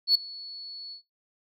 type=tone with ADSR envelope; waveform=sine; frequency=4407 Hz; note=C#8; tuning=11 cents flat; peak=-14 dBFS; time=0.07-1.02 s; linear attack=80 ms; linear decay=6 ms; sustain=-24 dB; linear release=99 ms; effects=noise-tail reverb RT60 0.2 s tail -19 dB re dry + tanh soft clip ceiling -13 dBFS